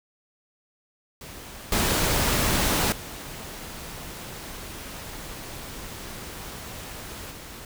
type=noise with level steps; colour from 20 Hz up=pink; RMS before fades=-41 / -23 / -38 / -41 dBFS; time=1.21-7.65 s; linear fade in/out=2 ms; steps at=1.72 / 2.92 / 7.31 s; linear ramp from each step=2 ms; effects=none